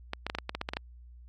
clicks, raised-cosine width 0.3 ms, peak -16 dBFS, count 11, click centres 0.134 / 0.266 / 0.299 / 0.35 / 0.386 / 0.494 / 0.55 / 0.614 / 0.689 / 0.735 / 0.769 s, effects added 60 Hz sine -48 dBFS peak until 1.28 s + AAC 32 kbps

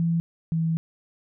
sine tone pair in turn, 167.2 / 163.1 Hz, E3 / E3, +25 / -18 cents, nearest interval unison, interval 43 cents, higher first, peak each -20 / -21 dBFS, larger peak first, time 0-0.2 / 0.52-0.77 s, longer second, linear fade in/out 0 ms, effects none

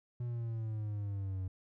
triangle exponential sweep, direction down, 122.3 to 92.5 Hz, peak -33 dBFS, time 0.2-1.48 s, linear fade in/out 5 ms, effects none

